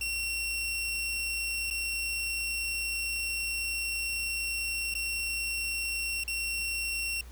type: tone with dropouts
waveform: sawtooth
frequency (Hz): 2729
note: F7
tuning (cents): -41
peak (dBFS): -27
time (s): 0.01-7.21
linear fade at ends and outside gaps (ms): 2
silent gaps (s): 1.702-1.709 / 4.94-4.951 / 6.237-6.278
effects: added 60 Hz sine -44 dBFS peak until 7.31 s + pink hiss -55 dBFS RMS until 7.31 s

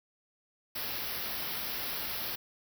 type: band-stop noise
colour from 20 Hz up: white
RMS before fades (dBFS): -36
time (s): 0.75-2.36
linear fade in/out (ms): 10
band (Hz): 5600 to 11000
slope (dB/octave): 96
effects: none

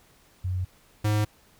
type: tone pair in turn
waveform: sine / square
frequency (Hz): 91.7 / 105.74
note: F#2 / G#2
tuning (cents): -15 / +32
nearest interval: major second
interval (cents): 247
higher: second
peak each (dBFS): -25 / -22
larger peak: second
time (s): 0.44-0.65 / 1.04-1.25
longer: neither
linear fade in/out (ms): 10
effects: pink hiss -59 dBFS RMS until 1.59 s

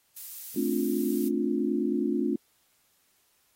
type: noise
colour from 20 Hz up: violet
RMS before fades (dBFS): -39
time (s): 0.16-1.29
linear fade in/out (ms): 10
type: chord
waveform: sine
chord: D minor seventh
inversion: second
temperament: just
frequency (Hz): 220.2 / 264.3 / 293.7 / 352.4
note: A3 / C4 / D4 / F4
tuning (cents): +2 / +18 / 0 / +16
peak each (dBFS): -30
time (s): 0.56-2.36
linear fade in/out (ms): 5
effects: white hiss -68 dBFS RMS until 3.55 s + AAC 48 kbps

